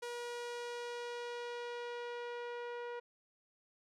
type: tone with low-pass filter sweep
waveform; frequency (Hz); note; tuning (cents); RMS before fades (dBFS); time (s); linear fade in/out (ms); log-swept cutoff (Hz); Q
sawtooth; 480; B4; -49; -43; 0.02-3; 10; 9500 to 2000; 0.76
effects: none